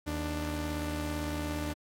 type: tone pair together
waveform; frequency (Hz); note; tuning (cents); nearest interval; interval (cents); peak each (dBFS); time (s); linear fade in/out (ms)
sawtooth; 78.27 / 295.5; D#2 / D4; +11 / +11; octave + major seventh; 2300; -31 / -31; 0.06-1.74; 20
effects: AAC 64 kbps